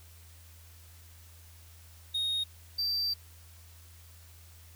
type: tone pair in turn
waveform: triangle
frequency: 3729 / 4674 Hz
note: A#7 / D8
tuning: 0 / -9 cents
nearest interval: major third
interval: 391 cents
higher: second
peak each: -27 / -27 dBFS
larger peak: neither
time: 2.14-2.44 / 2.78-3.14 s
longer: second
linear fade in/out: 10 ms
effects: added 83 Hz sine -52 dBFS peak until 4.75 s + white hiss -58 dBFS RMS until 4.75 s